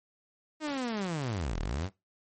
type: linear two-way sweep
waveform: sawtooth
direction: down then up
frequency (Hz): 316.1 to 33.11 to 101.9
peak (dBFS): -27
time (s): 0.6-1.9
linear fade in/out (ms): 50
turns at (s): 1.59
effects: noise-tail reverb RT60 0.2 s tail -19 dB re dry + MP3 32 kbps